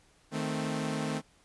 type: chord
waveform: sawtooth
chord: A diminished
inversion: second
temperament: equal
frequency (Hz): 155.56 / 220 / 261.6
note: Eb3 / A3 / C4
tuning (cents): 0 / 0 / 0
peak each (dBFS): -31 / -31 / -32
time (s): 0.31-1.22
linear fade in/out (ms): 50
effects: pink hiss -64 dBFS RMS until 1.44 s + resampled to 24000 Hz